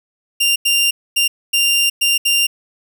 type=tone bursts at uneven times; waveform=sawtooth; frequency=2787 Hz; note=F7; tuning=4 cents flat; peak=-9 dBFS; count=6; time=0.4-0.56 / 0.65-0.91 / 1.16-1.28 / 1.53-1.9 / 2.01-2.18 / 2.25-2.47 s; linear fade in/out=10 ms; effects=none